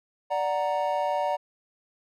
triangle chord, D augmented, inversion none, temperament equal, 587.3 / 740 / 932.3 Hz, D5 / F#5 / A#5, 0 / 0 / 0 cents, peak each -26 / -27 / -27 dBFS, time 0.3-1.37 s, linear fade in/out 20 ms, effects none

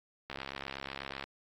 click train, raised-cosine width 0.3 ms, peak -23 dBFS, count 65, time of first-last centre 0.3-1.24 s, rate 68.1 Hz, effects AAC 48 kbps

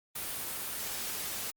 white noise, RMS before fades -37 dBFS, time 0.15-1.51 s, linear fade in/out 10 ms, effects Opus 32 kbps

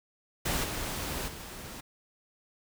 pink noise with level steps, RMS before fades -30 / -35 / -43 dBFS, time 0.45-1.81 s, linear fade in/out 10 ms, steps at 0.63 / 1.27 s, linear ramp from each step 20 ms, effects none

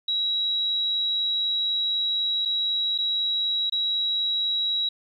sine tone with dropouts, 3872 Hz, B7, 35 cents flat, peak -22 dBFS, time 0.08-4.89 s, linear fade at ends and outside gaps 5 ms, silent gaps 2.452-2.456 / 2.979-2.985 / 3.698-3.722 s, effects 10-bit

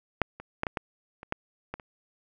clicks, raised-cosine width 0.5 ms, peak -7 / -26 / -12 / -14 / -14 / -27 / -13 / -19 / -29 dBFS, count 9, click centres 0.217 / 0.4 / 0.634 / 0.668 / 0.772 / 1.231 / 1.324 / 1.74 / 1.798 s, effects none

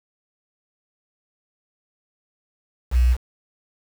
sine tone with quantisation, 61.74 Hz, B1, in tune, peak -13 dBFS, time 2.91-3.17 s, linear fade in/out 50 ms, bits 6, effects none

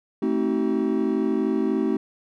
triangle chord, A diminished seventh, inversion none, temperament just, 220 / 264 / 316.8 / 380.2 Hz, A3 / C4 / Eb4 / Gb4, 0 / +16 / +31 / +47 cents, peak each -24 dBFS, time 0.22-1.97 s, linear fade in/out 5 ms, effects none

